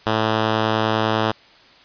5% pulse tone, 110 Hz, A2, in tune, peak -6 dBFS, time 0.06-1.32 s, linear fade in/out 10 ms, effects white hiss -49 dBFS RMS until 1.84 s + resampled to 11025 Hz

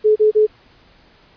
sine tone bursts, 428.2 Hz, A4, 47 cents flat, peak -9 dBFS, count 3, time 0.04-0.468 s, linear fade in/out 20 ms, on 120 ms, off 34 ms, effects pink hiss -51 dBFS RMS until 1.36 s + resampled to 11025 Hz

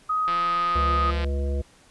sine tone with pitch glide, 1256 to 1245.2 Hz, D#6 to D#6, +16 to +1 cents, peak -21 dBFS, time 0.09-1.11 s, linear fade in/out 10 ms, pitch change -15 cents, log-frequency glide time 0.43-0.61 s
click train, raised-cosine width 0.3 ms, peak -17 dBFS, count 167, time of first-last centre 0.28-1.245 s, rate 172 Hz
harmonic tone, 69.9 Hz, C#2, 15 cents sharp, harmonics 1 / 3 / 5 / 7 / 9, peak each -23 / -37 / -37 / -35 / -40 dBFS, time 0.75-1.62 s, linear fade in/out 10 ms
effects pink hiss -55 dBFS RMS until 1.9 s + resampled to 24000 Hz

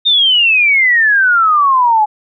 sine exponential sweep, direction down, 3694 to 831 Hz, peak -7 dBFS, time 0.05-2.06 s, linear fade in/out 20 ms, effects none

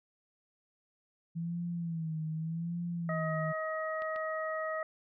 sine tone with vibrato, 164.81 Hz, E3, in tune, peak -33 dBFS, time 1.35-3.53 s, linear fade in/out 20 ms, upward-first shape sine, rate 0.84 Hz, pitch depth 83 cents each way
harmonic tone, 632 Hz, D#5, 27 cents sharp, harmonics 1 / 2 / 3, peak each -35 / -38 / -40 dBFS, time 3.09-4.83 s, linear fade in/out 2 ms
clicks, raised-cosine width 0.3 ms, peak -32 dBFS, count 2, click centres 4.021 / 4.161 s
effects none

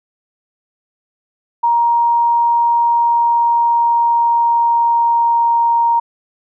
sine tone with pitch glide, 940 to 934 Hz, A#5 to A#5, +14 to +3 cents, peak -10 dBFS, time 1.63-6 s, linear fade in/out 10 ms, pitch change -11 cents, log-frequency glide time 2.82-5.59 s, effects none

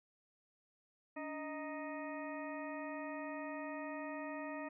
harmonic tone with a mistuned harmonic, 311.1 Hz, D#4, in tune, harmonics 1 / 2 / 3 / 4 / 6 / 7 / 8, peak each -45 / -46 / -50 / -52 / -50 / -62 / -55 dBFS, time 1.16-4.69 s, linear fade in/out 10 ms, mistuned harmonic 1, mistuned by -130 cents, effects none

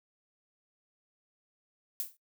violet noise with exponential decay, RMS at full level -31 dBFS, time 2-2.17 s, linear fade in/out 1 ms, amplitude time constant 35 ms, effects noise-tail reverb RT60 0.1 s tail -18 dB re dry

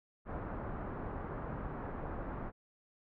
pink low-pass noise, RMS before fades -41 dBFS, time 0.25-2.52 s, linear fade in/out 50 ms, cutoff 1400 Hz, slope 24 dB/octave, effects none

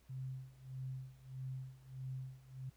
sine tone with tremolo, 130.81 Hz, C3, in tune, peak -40 dBFS, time 0.09-2.7 s, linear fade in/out 10 ms, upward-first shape sine, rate 1.6 Hz, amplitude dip 90%, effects added 58 Hz sine -68 dBFS peak until 2.76 s + pink hiss -72 dBFS RMS until 2.76 s

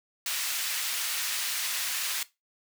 pink high-pass noise, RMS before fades -31 dBFS, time 0.26-2.23 s, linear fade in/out 2 ms, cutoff 2100 Hz, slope 12 dB/octave, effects noise-tail reverb RT60 0.2 s tail -17 dB re dry

